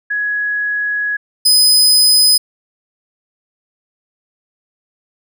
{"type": "tone pair in turn", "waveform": ["sine", "sawtooth"], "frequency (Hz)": [1675, 5019], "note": ["G#6", "D#8"], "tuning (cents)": [14, 14], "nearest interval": "octave + perfect fifth", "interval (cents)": 1900, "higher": "second", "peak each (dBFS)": [-15, -5], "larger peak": "second", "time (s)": [[0.1, 1.17], [1.45, 2.38]], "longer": "first", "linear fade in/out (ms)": 10, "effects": []}